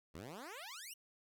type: exponential sweep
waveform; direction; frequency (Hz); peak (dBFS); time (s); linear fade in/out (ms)
10% pulse; up; 71.3 to 3025; -39; 0.14-0.94; 10
effects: 13-bit